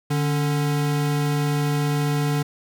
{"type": "tone pair together", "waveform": "square", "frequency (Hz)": [147.56, 280], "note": ["D3", "C#4"], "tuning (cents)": [9, 18], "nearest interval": "major seventh", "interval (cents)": 1109, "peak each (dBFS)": [-21, -29], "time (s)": [0.1, 2.43], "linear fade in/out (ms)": 10, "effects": []}